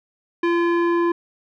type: tone with low-pass filter sweep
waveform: square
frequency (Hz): 342.3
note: F4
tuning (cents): -35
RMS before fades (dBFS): -19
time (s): 0.43-1.12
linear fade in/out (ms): 5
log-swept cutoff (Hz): 2200 to 1300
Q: 1.3
effects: none